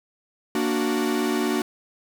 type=chord; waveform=45% pulse; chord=Bb augmented; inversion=none; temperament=equal; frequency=233.1 / 293.7 / 370 Hz; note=Bb3 / D4 / F#4; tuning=0 / 0 / 0 cents; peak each=-26 dBFS; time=0.55-1.62 s; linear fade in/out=2 ms; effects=none